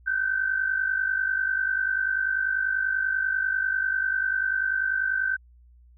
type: tone pair together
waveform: sine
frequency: 1500 / 1550.2 Hz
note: F#6 / G6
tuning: +23 / -20 cents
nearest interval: minor second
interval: 57 cents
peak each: -28 / -24 dBFS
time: 0.06-5.37 s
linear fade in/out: 20 ms
effects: added 60 Hz sine -51 dBFS peak until 5.97 s